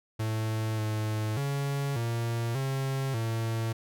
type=tone with pitch steps; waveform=45% pulse; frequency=110.1 / 108.2 / 140.1 / 116.5 / 134.8 / 113.3 Hz; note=A2 / A2 / C#3 / A#2 / C#3 / A#2; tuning=+2 / -29 / +19 / -1 / -48 / -49 cents; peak=-28 dBFS; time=0.19-3.73 s; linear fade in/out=10 ms; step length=590 ms; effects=none